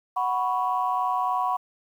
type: chord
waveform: sine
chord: F# suspended fourth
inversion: none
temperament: just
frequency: 740 / 986.7 / 1110 Hz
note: F#5 / B5 / C#6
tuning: 0 / -2 / +2 cents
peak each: -26 / -26 / -27 dBFS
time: 0.16-1.57 s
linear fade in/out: 10 ms
effects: tanh soft clip ceiling -13 dBFS + 9-bit